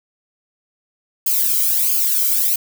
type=noise with flanger; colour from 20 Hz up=violet; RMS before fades=-17 dBFS; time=1.26-2.56 s; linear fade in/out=5 ms; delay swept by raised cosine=0.52 to 1.14 ms; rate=1.5 Hz; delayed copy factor=-0.9; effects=none